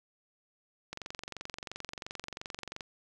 click train, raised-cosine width 0.2 ms, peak -22 dBFS, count 44, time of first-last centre 0.93-2.808 s, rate 22.9 Hz, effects none

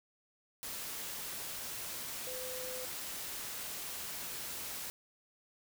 sine tone in noise, 509 Hz, C5, 48 cents flat, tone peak -43 dBFS, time 2.27-2.85 s, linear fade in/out 0 ms, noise white, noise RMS -42 dBFS, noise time 0.63-4.9 s, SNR -4 dB, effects none

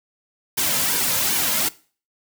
white noise with flanger, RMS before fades -21 dBFS, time 0.57-1.69 s, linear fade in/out 10 ms, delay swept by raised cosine 1.5 to 2.7 ms, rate 2.6 Hz, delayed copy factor -0.6, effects noise-tail reverb RT60 0.4 s tail -20 dB re dry

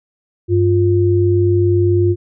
sine tone pair together, 98.44 / 350.8 Hz, G2 / F4, +8 / +8 cents, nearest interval octave + minor seventh, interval 2200 cents, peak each -13 dBFS, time 0.48-2.16 s, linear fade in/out 50 ms, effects none

